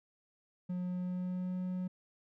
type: tone with pitch glide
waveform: triangle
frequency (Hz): 180.2 to 182.93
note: F#3 to F#3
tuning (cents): -45 to -19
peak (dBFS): -32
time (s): 0.69-1.88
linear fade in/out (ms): 10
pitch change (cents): +26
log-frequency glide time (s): 0.9-1.58
effects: none